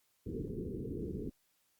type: low-pass noise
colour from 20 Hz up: white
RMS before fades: -40 dBFS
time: 0.26-1.3 s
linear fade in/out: 10 ms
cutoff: 460 Hz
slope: 96 dB/octave
effects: white hiss -75 dBFS RMS until 1.79 s + Opus 48 kbps